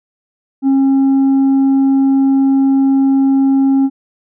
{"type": "tone with tanh clipping", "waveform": "sine", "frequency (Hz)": 270.8, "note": "C#4", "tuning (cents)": -40, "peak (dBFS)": -9, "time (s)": [0.62, 3.9], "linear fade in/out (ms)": 50, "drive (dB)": 3, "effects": []}